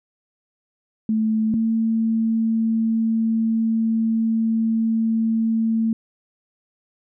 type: tone pair in turn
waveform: sine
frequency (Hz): 219.1 / 224.6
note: A3 / A3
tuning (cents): -7 / +36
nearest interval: unison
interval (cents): 43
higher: second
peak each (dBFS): -17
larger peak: neither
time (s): 1.09-1.54 / 1.54-5.93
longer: second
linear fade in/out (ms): 2
effects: none